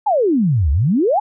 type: exponential two-way sweep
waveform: sine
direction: down then up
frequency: 890 to 65.41 to 890 Hz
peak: -12 dBFS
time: 0.06-1.2 s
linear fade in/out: 10 ms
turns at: 0.71 s
effects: none